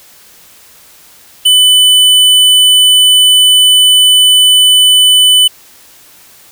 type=tone; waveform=square; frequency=3000 Hz; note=F#7; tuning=23 cents sharp; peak=-4 dBFS; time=1.45-5.48 s; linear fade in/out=10 ms; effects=white hiss -40 dBFS RMS until 6.51 s